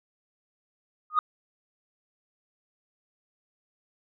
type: tone with exponential growth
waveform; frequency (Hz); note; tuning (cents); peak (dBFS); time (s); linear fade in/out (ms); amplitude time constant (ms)
sine; 1237; D#6; -10; -13; 1.1-1.19; 2; 19
effects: tanh soft clip ceiling -14 dBFS